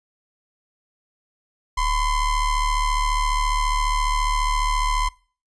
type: ring-modulated tone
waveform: square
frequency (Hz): 523.3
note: C5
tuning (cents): 0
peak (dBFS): -17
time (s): 1.77-5.09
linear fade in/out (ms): 10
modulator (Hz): 486
effects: noise-tail reverb RT60 0.4 s tail -22 dB re dry + resampled to 22050 Hz